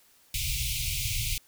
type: band-stop noise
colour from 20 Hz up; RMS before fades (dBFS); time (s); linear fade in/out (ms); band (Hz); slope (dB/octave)
pink; -30; 0.34-1.38; 2; 140 to 2200; 96
effects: white hiss -61 dBFS RMS until 1.47 s